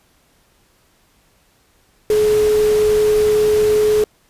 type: tone in noise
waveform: sine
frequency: 424.7 Hz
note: G#4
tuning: 39 cents sharp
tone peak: -11 dBFS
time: 2.1-4.04 s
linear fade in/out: 2 ms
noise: pink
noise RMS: -28 dBFS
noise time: 2.1-4.04 s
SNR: +14 dB
effects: pink hiss -57 dBFS RMS until 4.29 s + resampled to 32000 Hz